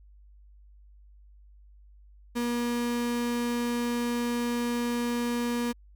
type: tone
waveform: 35% pulse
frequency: 239.2 Hz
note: A#3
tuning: 45 cents sharp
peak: -25 dBFS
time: 2.35-5.73 s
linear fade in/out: 20 ms
effects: added 50 Hz sine -51 dBFS peak until 5.95 s